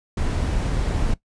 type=noise; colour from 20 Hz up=brown; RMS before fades=-22 dBFS; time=0.17-1.14 s; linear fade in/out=5 ms; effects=noise-tail reverb RT60 0.1 s tail -18 dB re dry + resampled to 22050 Hz